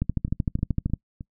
two click trains, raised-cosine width 5 ms, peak -11 / -23 dBFS, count 13 / 4, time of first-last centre 0.02-0.936 / 0.28-1.209 s, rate 13.1 / 3.23 Hz, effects noise-tail reverb RT60 0.1 s tail -24 dB re dry

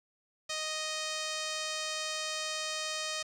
5% pulse tone with low-pass filter, 622.3 Hz, D#5, in tune, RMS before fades -36 dBFS, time 0.49-3.23 s, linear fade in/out 10 ms, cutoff 7300 Hz, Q 0.93, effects 9-bit

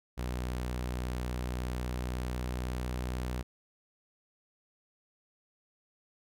sawtooth tone with pitch glide, 61.74 to 62.13 Hz, B1 to B1, 0 to +11 cents, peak -29 dBFS, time 0.17-3.43 s, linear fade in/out 20 ms, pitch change +11 cents, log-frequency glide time 1.32-3.1 s, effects none

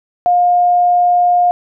sine tone, 710 Hz, F5, 28 cents sharp, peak -8 dBFS, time 0.26-1.51 s, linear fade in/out 0 ms, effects none

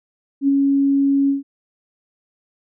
sine tone with ADSR envelope, 277.2 Hz, C#4, in tune, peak -11 dBFS, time 0.41-1.43 s, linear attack 70 ms, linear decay 18 ms, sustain -2 dB, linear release 140 ms, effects none

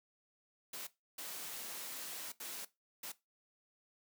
white noise bursts at uneven times, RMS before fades -45 dBFS, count 4, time 0.73-0.87 / 1.18-2.32 / 2.4-2.65 / 3.03-3.12 s, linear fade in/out 5 ms, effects noise-tail reverb RT60 0.2 s tail -17 dB re dry + high-pass 200 Hz 12 dB/octave

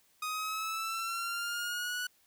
sawtooth linear sweep, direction up, 1244.5 to 1480 Hz, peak -30 dBFS, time 0.22-2.07 s, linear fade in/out 5 ms, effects white hiss -68 dBFS RMS until 2.26 s

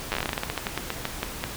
slowing click train, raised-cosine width 0.3 ms, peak -10 dBFS, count 21, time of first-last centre 0.12-1.44 s, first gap 9 ms, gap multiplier 1.18, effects pink hiss -36 dBFS RMS until 1.56 s

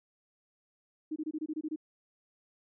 sine tone bursts, 310 Hz, D#4, 6 cents flat, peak -32 dBFS, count 9, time 1.11-1.761 s, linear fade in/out 10 ms, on 51 ms, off 24 ms, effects none

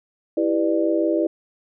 sine chord, E minor seventh, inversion none, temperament just, 329.6 / 395.6 / 494.4 / 593.3 Hz, E4 / G4 / B4 / D5, 0 / +16 / +2 / +18 cents, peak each -20 / -26 / -26 / -23 dBFS, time 0.37-1.27 s, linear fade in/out 5 ms, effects none

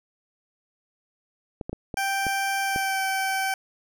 clicks, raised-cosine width 2 ms, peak -18 dBFS, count 6, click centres 1.612 / 1.695 / 1.73 / 1.942 / 2.267 / 2.761 s
20% pulse tone with pitch glide, 784 to 771 Hz, G5 to G5, 0 to -29 cents, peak -19 dBFS, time 1.97-3.54 s, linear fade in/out 2 ms, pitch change -29 cents, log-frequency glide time 2.62-3.03 s
effects none

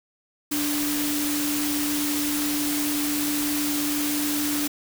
sine tone in noise, 293.7 Hz, D4, in tune, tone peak -25 dBFS, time 0.51-4.68 s, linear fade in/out 10 ms, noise white, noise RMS -28 dBFS, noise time 0.51-4.68 s, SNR 0 dB, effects none

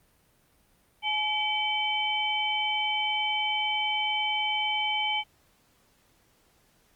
sine tone cluster, 849 / 2299 / 3070 Hz, G#5 / D7 / G7, +38 / -37 / -37 cents, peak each -30 / -30 / -29 dBFS, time 1.02-5.24 s, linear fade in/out 50 ms, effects pink hiss -65 dBFS RMS until 6.95 s + Opus 32 kbps

